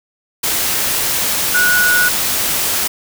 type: tone in noise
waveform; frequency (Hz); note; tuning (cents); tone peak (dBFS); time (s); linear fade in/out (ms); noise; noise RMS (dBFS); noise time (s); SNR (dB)
sine; 1462; F#6; -21; -11; 1.54-2.09; 10; white; -17; 0.43-2.88; +3
effects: none